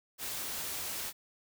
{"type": "noise", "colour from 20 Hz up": "white", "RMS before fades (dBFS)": -38, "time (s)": [0.18, 1.13], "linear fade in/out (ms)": 50, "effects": []}